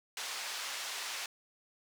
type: band-pass noise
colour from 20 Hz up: white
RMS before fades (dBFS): -40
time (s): 0.17-1.26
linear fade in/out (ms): 2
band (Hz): 750 to 5600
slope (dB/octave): 12
effects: none